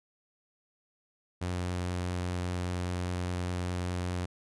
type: tone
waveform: sawtooth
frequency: 89.5 Hz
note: F2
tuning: 43 cents sharp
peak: -27 dBFS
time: 1.41-4.26 s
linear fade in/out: 10 ms
effects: resampled to 24000 Hz